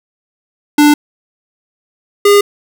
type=tone pair in turn; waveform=square; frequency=295 / 407 Hz; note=D4 / G#4; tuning=+8 / -35 cents; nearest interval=tritone; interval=557 cents; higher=second; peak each=-5 dBFS; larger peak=neither; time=0.78-0.94 / 2.25-2.41 s; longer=neither; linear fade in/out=5 ms; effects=none